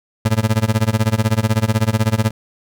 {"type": "tone with tremolo", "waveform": "30% pulse", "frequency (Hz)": 110, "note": "A2", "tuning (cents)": 0, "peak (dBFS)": -8, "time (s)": [0.25, 2.31], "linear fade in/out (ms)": 5, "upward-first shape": "sine", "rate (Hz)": 16, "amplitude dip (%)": 95, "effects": []}